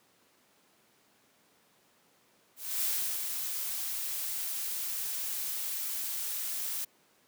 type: noise with ADSR envelope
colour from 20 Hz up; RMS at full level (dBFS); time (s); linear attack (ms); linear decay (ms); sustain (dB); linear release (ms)
blue; -30; 2.56-6.85; 280; 360; -5; 9
effects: pink hiss -66 dBFS RMS until 7.27 s + high-pass 200 Hz 12 dB/octave